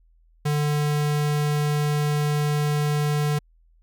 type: tone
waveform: square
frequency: 148.2 Hz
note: D3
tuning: 16 cents sharp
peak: -21 dBFS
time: 0.45-3.39 s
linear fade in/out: 10 ms
effects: added 41 Hz sine -55 dBFS peak until 3.82 s